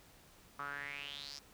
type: tone with band-pass filter sweep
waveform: sawtooth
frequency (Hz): 142.4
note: C#3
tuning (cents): +47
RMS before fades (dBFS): -45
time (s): 0.59-1.39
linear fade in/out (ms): 5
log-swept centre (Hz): 1200 to 5400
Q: 6.3
effects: pink hiss -62 dBFS RMS until 1.53 s